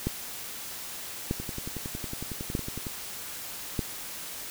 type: two click trains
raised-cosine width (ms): 3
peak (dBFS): -14 / -22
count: 4 / 17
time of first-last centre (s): 0.07-3.792 / 1.4-2.868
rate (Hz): 0.806 / 10.9
effects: white hiss -39 dBFS RMS until 4.5 s